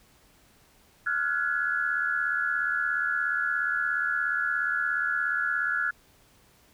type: tone cluster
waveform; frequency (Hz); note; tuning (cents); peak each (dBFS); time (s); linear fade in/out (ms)
sine; 1390 / 1467 / 1691; F6 / F#6 / G#6; -9 / -15 / +31; -29; 1.06-5.91; 10
effects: pink hiss -60 dBFS RMS until 6.73 s